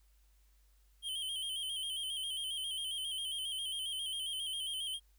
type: tone with vibrato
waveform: square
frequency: 3136 Hz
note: G7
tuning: in tune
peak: -37 dBFS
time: 1.02-5 s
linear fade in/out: 50 ms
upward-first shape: square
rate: 7.4 Hz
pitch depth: 49 cents each way
effects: added 50 Hz sine -64 dBFS peak until 5.18 s + white hiss -75 dBFS RMS until 5.18 s